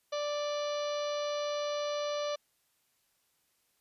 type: harmonic tone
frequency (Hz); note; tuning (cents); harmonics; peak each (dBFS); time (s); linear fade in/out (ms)
587.3; D5; 0; 1 / 2 / 3 / 4 / 5 / 6 / 7 / 8 / 9 / 10; -32 / -40 / -50 / -49 / -47 / -47 / -47 / -51 / -59 / -50; 0.12-2.36; 10
effects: white hiss -74 dBFS RMS until 3.8 s + resampled to 32000 Hz